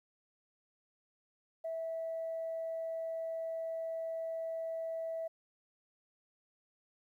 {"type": "tone", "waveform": "sine", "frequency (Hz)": 654, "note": "E5", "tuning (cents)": -14, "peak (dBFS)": -35, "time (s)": [1.64, 5.28], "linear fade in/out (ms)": 10, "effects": ["tanh soft clip ceiling -31 dBFS", "12-bit"]}